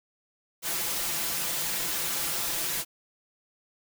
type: noise with comb filter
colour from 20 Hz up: white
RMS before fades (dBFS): -30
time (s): 0.62-2.85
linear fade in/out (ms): 50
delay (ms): 5.9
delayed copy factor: +0.8
effects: none